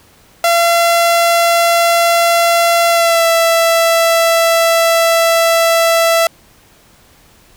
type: tone with pitch glide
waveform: sawtooth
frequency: 681 to 664.7 Hz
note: F5 to E5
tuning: -44 to +14 cents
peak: -5 dBFS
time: 0.44-6.27 s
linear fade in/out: 2 ms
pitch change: -42 cents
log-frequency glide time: 2.89-3.26 s
effects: pink hiss -47 dBFS RMS until 7.56 s